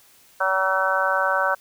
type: harmonic tone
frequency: 190 Hz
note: F#3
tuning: 46 cents sharp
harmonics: 3 / 4 / 5 / 6 / 7 / 8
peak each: -25 / -28 / -26 / -28 / -26 / -23 dBFS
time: 0.4-1.55 s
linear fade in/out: 10 ms
effects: white hiss -54 dBFS RMS until 1.6 s